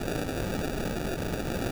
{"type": "noise with sample-and-hold", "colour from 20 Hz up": "white", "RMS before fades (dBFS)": -31, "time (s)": [0, 1.71], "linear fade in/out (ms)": 5, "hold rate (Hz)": 1050, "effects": []}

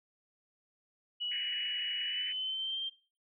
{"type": "tone with pitch glide", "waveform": "sine", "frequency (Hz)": [2933, 3162], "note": ["F#7", "G7"], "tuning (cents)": [-16, 14], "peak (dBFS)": -33, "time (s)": [1.2, 2.9], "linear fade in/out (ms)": 20, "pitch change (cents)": 130, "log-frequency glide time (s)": [2.03, 2.79]}
{"type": "band-pass noise", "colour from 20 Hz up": "pink", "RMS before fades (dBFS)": -44, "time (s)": [1.31, 2.33], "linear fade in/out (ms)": 5, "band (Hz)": [1700, 2800], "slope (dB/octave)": 96}
{"effects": ["noise-tail reverb RT60 0.4 s tail -19 dB re dry"]}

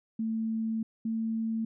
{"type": "tone pair in turn", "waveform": "sine", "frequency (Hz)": [223, 224.1], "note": ["A3", "A3"], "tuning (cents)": [23, 32], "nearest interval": "unison", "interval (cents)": 9, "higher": "second", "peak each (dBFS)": -28, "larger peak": "neither", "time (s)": [[0.19, 0.83], [1.05, 1.65]], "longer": "first", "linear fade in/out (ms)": 5, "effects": []}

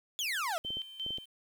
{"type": "exponential sweep", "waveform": "30% pulse", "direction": "down", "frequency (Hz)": [3520, 622.3], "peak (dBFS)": -29, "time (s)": [0.19, 0.58], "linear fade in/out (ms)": 0}
{"type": "tone with tremolo", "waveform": "sine", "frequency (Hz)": 3100, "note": "G7", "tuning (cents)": -20, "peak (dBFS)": -34, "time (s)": [0.64, 1.26], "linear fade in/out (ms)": 20, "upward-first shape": "square", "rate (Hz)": 2.8, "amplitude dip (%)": 75}
{"type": "clicks", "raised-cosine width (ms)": 2, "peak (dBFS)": -33, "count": 6, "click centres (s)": [0.649, 0.705, 0.77, 1.064, 1.106, 1.184]}
{"effects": ["10-bit"]}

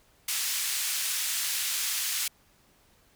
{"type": "band-pass noise", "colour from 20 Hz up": "white", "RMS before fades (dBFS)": -30, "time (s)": [0.28, 2.28], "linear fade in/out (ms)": 5, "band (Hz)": [1900, 12000], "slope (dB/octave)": 12, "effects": ["pink hiss -63 dBFS RMS until 3.15 s"]}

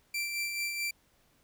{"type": "tone with tremolo", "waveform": "sawtooth", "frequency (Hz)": 2349, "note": "D7", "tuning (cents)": 0, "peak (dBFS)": -27, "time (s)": [0.14, 0.91], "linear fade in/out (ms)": 5, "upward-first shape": "sine", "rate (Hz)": 4.6, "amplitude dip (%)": 40, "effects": ["pink hiss -68 dBFS RMS until 1.43 s"]}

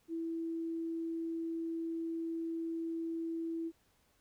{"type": "tone", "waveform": "sine", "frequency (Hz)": 329.6, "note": "E4", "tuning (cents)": 0, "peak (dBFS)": -35, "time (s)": [0.08, 3.72], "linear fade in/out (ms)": 50, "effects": ["pink hiss -72 dBFS RMS until 4.2 s"]}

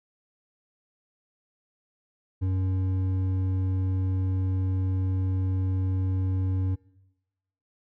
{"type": "tone with hard clipping", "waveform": "sine", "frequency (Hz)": 93.9, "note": "F#2", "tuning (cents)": 26, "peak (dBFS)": -25, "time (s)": [2.41, 6.76], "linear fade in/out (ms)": 20, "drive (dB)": 7, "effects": ["noise-tail reverb RT60 1.0 s tail -22 dB re dry"]}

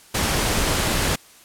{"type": "noise", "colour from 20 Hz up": "pink", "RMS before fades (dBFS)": -21, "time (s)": [0.14, 1.16], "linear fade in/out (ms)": 10, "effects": ["white hiss -49 dBFS RMS until 1.44 s", "low-pass 12000 Hz 12 dB/octave"]}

